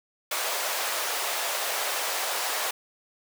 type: high-pass noise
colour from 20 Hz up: pink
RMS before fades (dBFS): -29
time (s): 0.31-2.71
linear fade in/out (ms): 5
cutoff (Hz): 540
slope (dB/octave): 24
effects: none